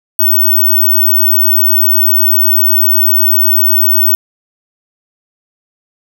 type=tone; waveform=sine; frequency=15804 Hz; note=B9; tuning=in tune; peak=-6 dBFS; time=0.19-4.15 s; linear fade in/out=2 ms; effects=none